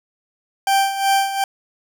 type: tone with tremolo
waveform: 40% pulse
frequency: 784 Hz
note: G5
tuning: in tune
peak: -12 dBFS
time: 0.67-1.44 s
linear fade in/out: 2 ms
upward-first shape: sine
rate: 2.7 Hz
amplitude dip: 70%
effects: none